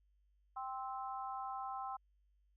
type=harmonic tone; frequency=261.6 Hz; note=C4; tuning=in tune; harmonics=3 / 4 / 5; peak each=-43 / -45 / -47 dBFS; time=0.56-1.97 s; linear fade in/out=10 ms; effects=added 50 Hz sine -70 dBFS peak until 2.56 s